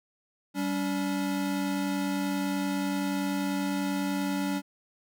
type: tone pair together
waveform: square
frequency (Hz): 194.2 / 284.5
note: G3 / C#4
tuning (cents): -16 / +45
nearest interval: perfect fifth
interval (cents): 661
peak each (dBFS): -32 / -30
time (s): 0.54-4.62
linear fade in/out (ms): 50
effects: none

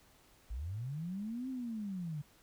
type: linear two-way sweep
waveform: sine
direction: up then down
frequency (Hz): 49.09 to 265.4 to 142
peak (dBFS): -37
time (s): 0.5-2.22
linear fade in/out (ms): 10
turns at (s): 1.49
effects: pink hiss -65 dBFS RMS until 2.42 s

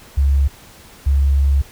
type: tone pair in turn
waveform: sine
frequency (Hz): 69.3 / 69.3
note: C#2 / C#2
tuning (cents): 0 / 0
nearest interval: unison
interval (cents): 0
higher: neither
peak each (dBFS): -11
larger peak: neither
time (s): 0.17-0.48 / 1.06-1.62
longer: second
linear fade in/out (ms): 10
effects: pink hiss -43 dBFS RMS until 1.71 s

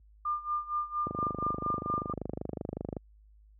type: tone with tremolo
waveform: sine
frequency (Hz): 1200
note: D6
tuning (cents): +37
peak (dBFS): -27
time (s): 0.25-2.13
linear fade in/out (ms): 5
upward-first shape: sine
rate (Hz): 4.3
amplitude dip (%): 85
type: click train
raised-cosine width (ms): 2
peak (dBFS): -21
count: 49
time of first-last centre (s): 1.07-2.967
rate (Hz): 25.3
effects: added 52 Hz sine -51 dBFS peak until 3.59 s + high-pass 60 Hz 12 dB/octave

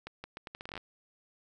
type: accelerating click train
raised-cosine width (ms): 0.3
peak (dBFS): -25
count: 13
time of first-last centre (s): 0.07-0.777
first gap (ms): 170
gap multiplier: 0.77
effects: none

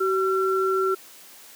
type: tone pair together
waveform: sine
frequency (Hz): 380.3 / 1357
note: F#4 / E6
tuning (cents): +48 / +50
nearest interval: octave + minor seventh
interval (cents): 2202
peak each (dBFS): -21 / -24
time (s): 0-0.95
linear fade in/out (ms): 10
effects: white hiss -47 dBFS RMS until 1.55 s + high-pass 200 Hz 12 dB/octave

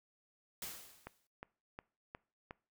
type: noise with exponential decay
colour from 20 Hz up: white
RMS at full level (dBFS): -42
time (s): 0.62-1.27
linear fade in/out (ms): 2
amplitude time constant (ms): 140
type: click train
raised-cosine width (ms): 0.5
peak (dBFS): -30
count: 5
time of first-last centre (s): 1.07-2.509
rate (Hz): 2.78
effects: noise-tail reverb RT60 0.4 s tail -23 dB re dry

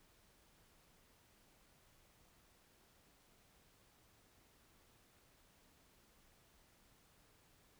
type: silence
effects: pink hiss -70 dBFS RMS until 7.79 s

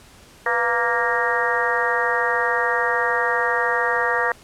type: harmonic tone with a mistuned harmonic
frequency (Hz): 233.1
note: A#3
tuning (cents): 0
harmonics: 2 / 3 / 4 / 5 / 6 / 7 / 8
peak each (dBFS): -25 / -28 / -26 / -26 / -29 / -26 / -23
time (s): 0.46-4.32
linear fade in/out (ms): 2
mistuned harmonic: 2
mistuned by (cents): +93
effects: pink hiss -48 dBFS RMS until 4.43 s + low-pass 11000 Hz 12 dB/octave

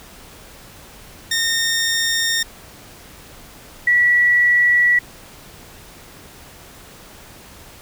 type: tone pair in turn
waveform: 15% pulse / sine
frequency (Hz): 1834 / 1943.1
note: A#6 / B6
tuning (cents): -29 / -29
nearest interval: minor second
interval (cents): 100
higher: second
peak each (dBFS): -11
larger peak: neither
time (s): 1.31-2.43 / 3.87-4.99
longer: neither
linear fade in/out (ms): 5
effects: pink hiss -42 dBFS RMS until 7.81 s

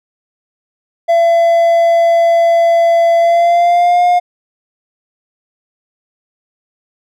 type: tone with pitch glide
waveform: triangle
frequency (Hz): 675 to 711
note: E5 to F5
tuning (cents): +41 to +31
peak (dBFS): -5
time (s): 1.08-4.2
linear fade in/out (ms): 20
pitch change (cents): +90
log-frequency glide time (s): 3.18-4.04
effects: none

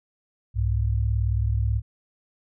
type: tone pair together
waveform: sine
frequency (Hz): 65.41 / 103.83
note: C2 / G#2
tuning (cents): 0 / 0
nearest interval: minor sixth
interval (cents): 800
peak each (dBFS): -23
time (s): 0.54-1.82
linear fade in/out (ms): 50
effects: none

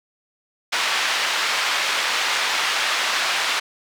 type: band-pass noise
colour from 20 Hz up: pink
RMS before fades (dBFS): -22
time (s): 0.72-3.6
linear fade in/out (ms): 10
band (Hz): 1200 to 4500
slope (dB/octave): 12
effects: none

